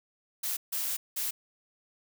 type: noise bursts at uneven times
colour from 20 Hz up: blue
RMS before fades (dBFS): -32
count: 3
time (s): 0.43-0.57 / 0.72-0.97 / 1.16-1.31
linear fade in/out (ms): 10
effects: none